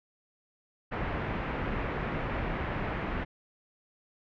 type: low-pass noise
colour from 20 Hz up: pink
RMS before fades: -33 dBFS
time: 0.91-3.25 s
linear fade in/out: 20 ms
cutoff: 2300 Hz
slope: 24 dB/octave
effects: none